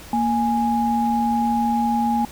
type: tone pair together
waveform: sine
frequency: 232.7 / 830.1 Hz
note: A#3 / G#5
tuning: -3 / -1 cents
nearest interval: octave + minor seventh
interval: 2202 cents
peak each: -20 dBFS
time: 0.13-2.25 s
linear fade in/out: 2 ms
effects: added 60 Hz sine -44 dBFS peak until 2.31 s + pink hiss -41 dBFS RMS until 2.31 s